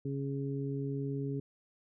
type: harmonic tone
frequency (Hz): 138.5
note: C#3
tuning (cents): -1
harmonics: 1 / 2 / 3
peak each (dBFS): -35 / -38 / -40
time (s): 0.05-1.4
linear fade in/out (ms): 5
effects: none